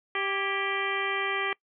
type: harmonic tone with a mistuned harmonic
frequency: 392 Hz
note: G4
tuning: in tune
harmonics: 1 / 2 / 3 / 4 / 5 / 6 / 7 / 8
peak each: -34 / -37 / -33 / -38 / -32 / -34 / -43 / -38 dBFS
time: 0.15-1.53 s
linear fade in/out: 2 ms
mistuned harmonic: 4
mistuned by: +73 cents
effects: noise-tail reverb RT60 0.1 s tail -24 dB re dry